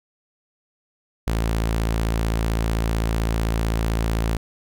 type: tone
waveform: sawtooth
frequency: 55.7 Hz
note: A1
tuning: 22 cents sharp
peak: -16 dBFS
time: 1.27-4.37 s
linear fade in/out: 5 ms
effects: none